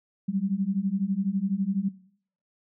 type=beating tone pair; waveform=sine; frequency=188.1 / 200.1 Hz; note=F#3 / G3; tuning=+29 / +36 cents; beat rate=12 Hz; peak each=-27 / -27 dBFS; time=0.28-1.89 s; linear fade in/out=10 ms; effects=noise-tail reverb RT60 0.6 s tail -19 dB re dry